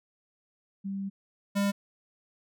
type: tone pair in turn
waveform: sine / square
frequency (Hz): 196 / 200.6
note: G3 / G3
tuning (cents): 0 / +40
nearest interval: unison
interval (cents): 40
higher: second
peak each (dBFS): -31 / -25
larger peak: second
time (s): 0.84-1.1 / 1.55-1.72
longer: first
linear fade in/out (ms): 20
effects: none